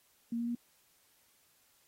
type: tone with pitch steps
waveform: sine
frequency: 233.1 / 235.7 / 238.3 Hz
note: A#3 / A#3 / A#3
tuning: 0 / +19 / +38 cents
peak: -32 dBFS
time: 0.32-0.551 s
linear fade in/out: 5 ms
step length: 77 ms
effects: white hiss -69 dBFS RMS until 1.87 s + AAC 48 kbps